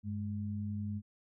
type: tone pair together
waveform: sine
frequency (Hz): 98.51 / 208.9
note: G2 / G#3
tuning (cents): +9 / +10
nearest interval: octave + minor second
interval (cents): 1301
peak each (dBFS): -37 / -38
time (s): 0.03-1.02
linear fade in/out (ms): 50
effects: none